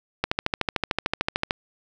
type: click train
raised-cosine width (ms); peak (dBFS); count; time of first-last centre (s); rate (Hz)
0.3; -6; 18; 0.24-1.509; 13.4
effects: none